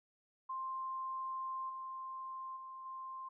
sine tone with level steps, 1051 Hz, C6, 7 cents sharp, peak -38 / -42 / -46 / -43 dBFS, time 0.49-3.29 s, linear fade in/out 10 ms, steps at 1.69 / 2.56 / 2.85 s, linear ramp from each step 10 ms, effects none

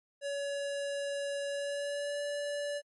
square tone with pitch glide, 565 to 578.2 Hz, C#5 to D5, +33 to -27 cents, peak -34 dBFS, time 0.21-2.82 s, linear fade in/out 50 ms, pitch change +40 cents, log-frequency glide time 1.49-2.22 s, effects MP3 48 kbps

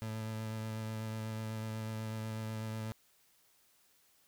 30% pulse tone with vibrato, 110 Hz, A2, in tune, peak -35 dBFS, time 0.02-2.92 s, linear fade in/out 0 ms, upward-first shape sine, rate 8.1 Hz, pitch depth 15 cents each way, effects white hiss -69 dBFS RMS until 4.27 s

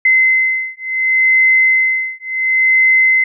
sine beating tone pair, 2056 / 2056.7 Hz, C7 / C7, -31 / -30 cents, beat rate 0.7 Hz, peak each -13 dBFS, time 0.05-3.24 s, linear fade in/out 5 ms, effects none

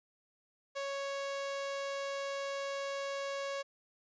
sawtooth tone, 554.4 Hz, C#5, in tune, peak -32 dBFS, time 0.75-3.63 s, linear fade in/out 20 ms, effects resampled to 16000 Hz

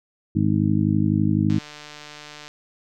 harmonic tone, 51.91 Hz, G#1, in tune, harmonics 2 / 3 / 4 / 5 / 6, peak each -23 / -23 / -22 / -26 / -24 dBFS, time 0.35-1.59 s, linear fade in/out 10 ms
click train, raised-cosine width 0.2 ms, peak -22 dBFS, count 147, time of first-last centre 1.5-2.48 s, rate 149 Hz
effects none

